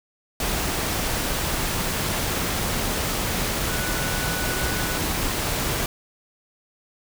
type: tone in noise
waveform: sine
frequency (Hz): 1480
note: F#6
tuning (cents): 0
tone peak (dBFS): -32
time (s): 3.69-4.98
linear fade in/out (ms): 2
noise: pink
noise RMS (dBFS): -25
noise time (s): 0.4-5.86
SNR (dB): -10
effects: none